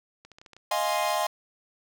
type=clicks; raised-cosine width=0.2 ms; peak=-31 dBFS; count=10; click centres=0.25 / 0.317 / 0.385 / 0.415 / 0.462 / 0.533 / 0.566 / 0.737 / 0.877 / 1.051 s
type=chord; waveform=45% pulse; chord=F minor seventh; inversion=third; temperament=equal; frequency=622.3 / 698.5 / 830.6 / 1046.5 Hz; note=Eb5 / F5 / Ab5 / C6; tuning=0 / 0 / 0 / 0 cents; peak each=-30 dBFS; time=0.71-1.27 s; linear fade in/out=5 ms
effects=none